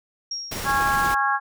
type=tone with exponential decay; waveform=sine; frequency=5590 Hz; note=F8; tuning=1 cent sharp; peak=-25 dBFS; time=0.31-1.05 s; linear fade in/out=5 ms; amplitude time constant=160 ms
type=noise with tremolo; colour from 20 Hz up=pink; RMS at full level=-29 dBFS; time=0.51-1.15 s; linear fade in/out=10 ms; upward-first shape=triangle; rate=17 Hz; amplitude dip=25%
type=harmonic tone; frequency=274.6 Hz; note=C#4; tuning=16 cents flat; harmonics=3 / 4 / 5 / 6; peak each=-24 / -23 / -27 / -24 dBFS; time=0.64-1.4 s; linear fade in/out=50 ms
effects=none